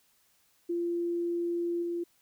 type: tone with level steps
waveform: sine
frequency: 344 Hz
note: F4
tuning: 26 cents flat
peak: -28 / -30 dBFS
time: 0.69-2.04 s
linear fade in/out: 10 ms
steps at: 1.82 s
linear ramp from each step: 10 ms
effects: white hiss -68 dBFS RMS until 2.21 s